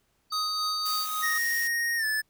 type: tone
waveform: sine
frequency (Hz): 4600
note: D8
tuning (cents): -37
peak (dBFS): -29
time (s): 0.3-1.07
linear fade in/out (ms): 50
type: tone with tremolo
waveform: square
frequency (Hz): 1253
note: D#6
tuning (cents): +12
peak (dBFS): -29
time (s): 0.32-1.38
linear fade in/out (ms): 5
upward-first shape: sine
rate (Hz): 3.7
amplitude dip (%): 40
type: noise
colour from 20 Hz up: blue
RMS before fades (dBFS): -36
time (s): 0.85-1.68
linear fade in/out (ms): 10
type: tone with pitch glide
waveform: square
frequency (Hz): 1864.7 to 1739.8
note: A#6 to A6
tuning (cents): 0 to -20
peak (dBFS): -26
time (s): 1.22-2.22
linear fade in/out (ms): 20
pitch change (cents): -120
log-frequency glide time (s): 1.97-2.05
effects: pink hiss -71 dBFS RMS until 2.29 s